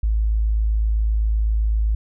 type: tone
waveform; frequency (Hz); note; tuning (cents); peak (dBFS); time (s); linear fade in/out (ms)
sine; 53.9; A1; -35; -16; 0.03-1.95; 5
effects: none